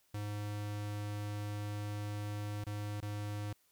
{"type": "tone with dropouts", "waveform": "square", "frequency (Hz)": 103.83, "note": "G#2", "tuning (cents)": 0, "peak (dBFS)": -38, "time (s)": [0.14, 3.53], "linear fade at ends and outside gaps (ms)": 5, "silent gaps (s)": [[2.641, 2.666], [3.005, 3.025]], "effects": ["white hiss -72 dBFS RMS until 3.71 s"]}